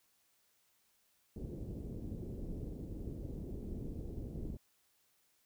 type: low-pass noise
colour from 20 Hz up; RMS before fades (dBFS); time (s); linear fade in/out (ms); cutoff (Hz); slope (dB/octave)
pink; -43; 1.36-4.57; 5; 410; 24
effects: white hiss -74 dBFS RMS until 5.45 s